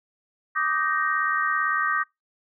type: chord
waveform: sine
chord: Eb major seventh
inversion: third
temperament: just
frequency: 1166.7 / 1244.5 / 1555.6 / 1866.8 Hz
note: D6 / Eb6 / G6 / Bb6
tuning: -12 / 0 / -14 / +2 cents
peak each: -27 dBFS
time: 0.55-2.04 s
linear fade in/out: 20 ms
effects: noise-tail reverb RT60 0.2 s tail -26 dB re dry